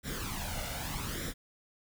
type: noise with flanger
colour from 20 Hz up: pink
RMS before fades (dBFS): -37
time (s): 0.03-1.34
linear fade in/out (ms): 50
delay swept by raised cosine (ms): 0.54 to 1.43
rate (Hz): 0.82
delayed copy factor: +0.65
effects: none